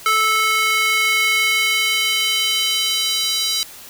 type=tone with high-pass filter sweep; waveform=square; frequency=437 Hz; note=A4; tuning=12 cents flat; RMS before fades=-18 dBFS; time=0.06-3.63 s; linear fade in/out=0 ms; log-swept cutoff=1500 to 4100 Hz; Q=2.7; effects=white hiss -39 dBFS RMS until 3.89 s